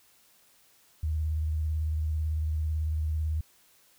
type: tone with vibrato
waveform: sine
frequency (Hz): 77.78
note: D#2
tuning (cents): 0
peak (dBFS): -26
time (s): 1.03-3.41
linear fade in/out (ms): 5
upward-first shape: sine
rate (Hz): 18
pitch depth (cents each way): 46
effects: white hiss -62 dBFS RMS until 3.98 s